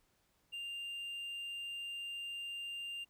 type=tone; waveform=triangle; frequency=2794 Hz; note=F7; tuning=in tune; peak=-39 dBFS; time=0.52-3.05 s; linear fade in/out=20 ms; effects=pink hiss -75 dBFS RMS until 3.09 s